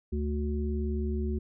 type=harmonic tone; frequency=73.42 Hz; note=D2; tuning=in tune; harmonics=1 / 3 / 5; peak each=-29 / -34 / -36 dBFS; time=0.12-1.39 s; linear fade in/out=10 ms; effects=none